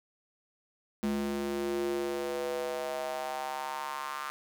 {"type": "tone with high-pass filter sweep", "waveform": "square", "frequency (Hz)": 70.5, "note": "C#2", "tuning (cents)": 30, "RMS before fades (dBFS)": -34, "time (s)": [1.03, 4.3], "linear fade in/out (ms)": 0, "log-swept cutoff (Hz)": [230, 1200], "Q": 4, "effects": []}